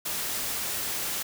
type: noise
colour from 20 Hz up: white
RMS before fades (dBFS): -31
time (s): 0.05-1.23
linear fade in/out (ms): 10
effects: none